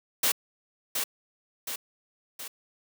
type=noise with echo; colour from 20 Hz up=white; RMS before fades=-24 dBFS; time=0.23-0.32 s; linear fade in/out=5 ms; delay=720 ms; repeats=3; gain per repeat=-5 dB; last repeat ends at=2.48 s; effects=high-pass 200 Hz 12 dB/octave